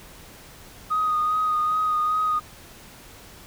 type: tone with vibrato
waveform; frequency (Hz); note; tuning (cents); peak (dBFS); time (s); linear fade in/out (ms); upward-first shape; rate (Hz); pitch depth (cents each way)
sine; 1244.5; D#6; 0; -19; 0.9-2.4; 20; sine; 2.5; 20
effects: tanh soft clip ceiling -15 dBFS + pink hiss -46 dBFS RMS until 3.46 s